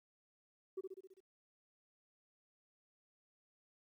sine tone with echo, 380.2 Hz, F#4, 47 cents sharp, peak -37 dBFS, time 0.77-0.81 s, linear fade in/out 10 ms, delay 66 ms, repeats 6, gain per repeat -4 dB, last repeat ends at 1.206 s, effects tanh soft clip ceiling -37 dBFS + 13-bit

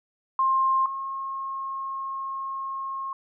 sine tone pair in turn, 1060 / 1078.5 Hz, C6 / C#6, +22 / -48 cents, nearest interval unison, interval 30 cents, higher second, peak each -19 / -29 dBFS, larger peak first, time 0.39-0.86 / 0.86-3.13 s, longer second, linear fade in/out 2 ms, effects none

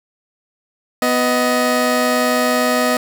20% pulse tone pair together, 248.2 / 627 Hz, B3 / D#5, +9 / +13 cents, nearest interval octave + major third, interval 1604 cents, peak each -12 dBFS, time 1.02-2.97 s, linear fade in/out 2 ms, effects none

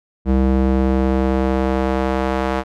square tone with band-pass filter sweep, 65.41 Hz, C2, in tune, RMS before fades -17 dBFS, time 0.25-2.64 s, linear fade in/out 50 ms, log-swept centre 230 to 850 Hz, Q 0.74, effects none

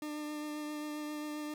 40% pulse tone with vibrato, 300.2 Hz, D4, 38 cents sharp, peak -37 dBFS, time 0.02-1.54 s, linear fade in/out 2 ms, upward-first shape triangle, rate 7.5 Hz, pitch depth 17 cents each way, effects 12-bit

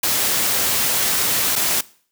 white noise with dropouts, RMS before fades -19 dBFS, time 0.03-1.81 s, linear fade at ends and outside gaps 5 ms, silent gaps 1.556-1.56 s, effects noise-tail reverb RT60 0.5 s tail -21 dB re dry + high-pass 80 Hz 12 dB/octave

